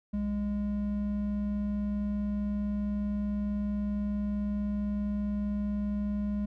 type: tone pair together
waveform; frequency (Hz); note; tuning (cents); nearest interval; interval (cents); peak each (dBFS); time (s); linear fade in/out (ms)
triangle; 61.3 / 205.9; B1 / G#3; -12 / -15; octave + major sixth; 2097; -35 / -27; 0.13-6.46; 10
effects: none